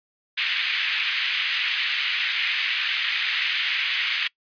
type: band-pass noise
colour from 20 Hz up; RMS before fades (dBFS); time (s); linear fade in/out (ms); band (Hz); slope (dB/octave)
pink; -25; 0.37-4.28; 10; 2000 to 3400; 24
effects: noise-tail reverb RT60 0.1 s tail -24 dB re dry + resampled to 11025 Hz